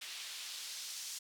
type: noise with band-pass filter sweep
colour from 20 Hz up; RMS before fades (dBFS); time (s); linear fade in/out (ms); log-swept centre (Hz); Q
white; -45; 0.01-1.19; 10; 3100 to 5600; 1.2
effects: none